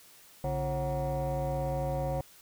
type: tone with frequency modulation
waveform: sine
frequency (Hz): 341.1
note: F4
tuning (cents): -41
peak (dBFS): -27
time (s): 0.44-2.21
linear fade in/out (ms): 2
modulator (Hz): 200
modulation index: 2.1
effects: tanh soft clip ceiling -26 dBFS + white hiss -56 dBFS RMS until 2.41 s